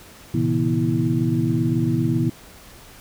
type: tone cluster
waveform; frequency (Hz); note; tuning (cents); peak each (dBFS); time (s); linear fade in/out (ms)
sine; 116.7 / 134.8 / 162.2 / 242.7 / 326.7; A#2 / C#3 / E3 / B3 / E4; +2 / -48 / -28 / -30 / -15; -24; 0.34-2.3; 5
effects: pink hiss -45 dBFS RMS until 3 s